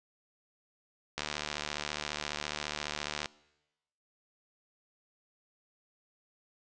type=click train; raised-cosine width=0.2 ms; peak=-16 dBFS; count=156; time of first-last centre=1.18-3.258 s; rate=74.6 Hz; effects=noise-tail reverb RT60 1.0 s tail -22 dB re dry + resampled to 22050 Hz